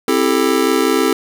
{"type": "chord", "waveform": "square", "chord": "A minor seventh", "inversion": "first", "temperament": "just", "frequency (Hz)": [264, 330, 396, 440], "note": ["C4", "E4", "G4", "A4"], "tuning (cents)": [16, 2, 18, 0], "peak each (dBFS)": -19, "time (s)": [0.08, 1.13], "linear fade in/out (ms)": 2, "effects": []}